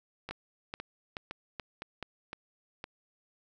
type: two click trains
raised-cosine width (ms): 0.3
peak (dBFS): -21 / -23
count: 5 / 6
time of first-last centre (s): 0.31-2.027 / 0.29-2.841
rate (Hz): 2.33 / 1.96
effects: none